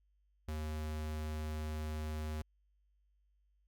square tone, 77.1 Hz, D#2, 15 cents flat, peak -38 dBFS, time 0.48-2.42 s, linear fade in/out 5 ms, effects added 50 Hz sine -70 dBFS peak until 3.67 s

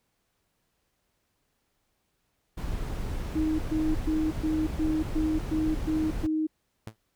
brown noise, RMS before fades -32 dBFS, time 2.57-6.27 s, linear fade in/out 10 ms
sine tone bursts, 312.5 Hz, D#4, 8 cents sharp, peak -24 dBFS, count 9, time 3.35-6.47 s, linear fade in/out 10 ms, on 240 ms, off 120 ms
sawtooth tone with exponential decay, 110 Hz, A2, in tune, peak -30 dBFS, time 6.87-6.96 s, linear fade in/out 0 ms, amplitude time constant 18 ms
effects pink hiss -75 dBFS RMS until 7.15 s

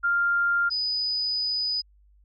sine tone pair in turn, 1396.9 / 4978 Hz, F6 / D#8, 0 / 0 cents, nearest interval octave + minor seventh, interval 2200 cents, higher second, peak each -20 / -24 dBFS, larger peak first, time 0.03-0.7 / 0.7-1.82 s, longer second, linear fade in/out 20 ms, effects added 50 Hz sine -55 dBFS peak until 2.24 s

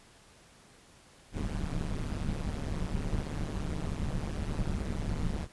brown noise with amplitude modulation, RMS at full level -29 dBFS, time 1.32-5.48 s, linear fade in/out 50 ms, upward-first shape sine, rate 149 Hz, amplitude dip 100%, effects pink hiss -58 dBFS RMS until 5.52 s + resampled to 24000 Hz

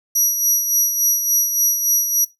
30% pulse tone with tremolo, 5800 Hz, F#8, 35 cents flat, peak -8 dBFS, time 0.15-2.25 s, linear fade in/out 10 ms, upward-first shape sine, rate 3.5 Hz, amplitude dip 55%, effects noise-tail reverb RT60 0.2 s tail -20 dB re dry

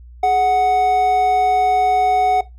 triangle tone pair together, 419.5 / 740 Hz, G#4 / F#5, +17 / 0 cents, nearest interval minor seventh, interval 983 cents, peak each -22 / -10 dBFS, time 0.23-2.41 s, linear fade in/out 5 ms, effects noise-tail reverb RT60 0.2 s tail -18 dB re dry + added 60 Hz sine -37 dBFS peak until 2.58 s

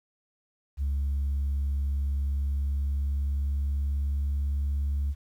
sine tone with pitch glide, 69.8 to 70.73 Hz, C#2 to C#2, +13 to +35 cents, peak -23 dBFS, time 0.77-5.15 s, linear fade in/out 50 ms, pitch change +22 cents, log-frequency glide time 2.28-4.72 s, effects tanh soft clip ceiling -23 dBFS + 10-bit

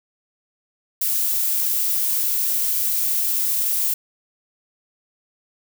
violet noise, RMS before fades -21 dBFS, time 1.01-3.94 s, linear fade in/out 5 ms, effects none

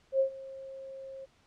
sine tone with ADSR envelope, 536 Hz, C5, 42 cents sharp, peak -21 dBFS, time 0.12-1.26 s, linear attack 77 ms, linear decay 98 ms, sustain -20 dB, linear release 21 ms, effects pink hiss -66 dBFS RMS until 1.46 s + low-pass 6000 Hz 12 dB/octave

